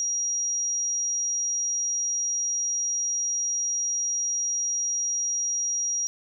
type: tone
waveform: sine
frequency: 5720 Hz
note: F8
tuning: 41 cents sharp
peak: -24 dBFS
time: 0-6.07 s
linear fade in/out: 0 ms
effects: none